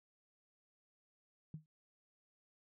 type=tone with exponential decay; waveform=sine; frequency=155.56 Hz; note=D#3; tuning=in tune; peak=-40 dBFS; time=1.54-1.66 s; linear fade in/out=2 ms; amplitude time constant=26 ms; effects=none